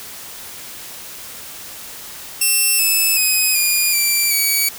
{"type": "tone with pitch steps", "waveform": "5% pulse", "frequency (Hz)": [2700, 2608, 2519, 2433, 2350, 2270], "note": ["E7", "E7", "D#7", "D#7", "D7", "C#7"], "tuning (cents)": [41, -19, 21, -39, 1, 41], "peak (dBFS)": -5, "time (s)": [2.41, 4.69], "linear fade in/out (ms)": 5, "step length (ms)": 380, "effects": ["white hiss -34 dBFS RMS until 4.78 s"]}